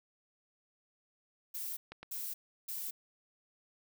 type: noise bursts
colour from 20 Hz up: violet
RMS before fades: -40 dBFS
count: 3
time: 1.54-2.91 s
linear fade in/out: 10 ms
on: 230 ms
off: 340 ms
type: clicks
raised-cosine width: 0.3 ms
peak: -30 dBFS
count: 2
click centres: 1.92 / 2.03 s
effects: none